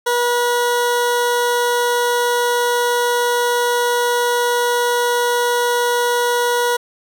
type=tone; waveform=20% pulse; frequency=483.1 Hz; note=B4; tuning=38 cents flat; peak=-10 dBFS; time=0.06-6.77 s; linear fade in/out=10 ms; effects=none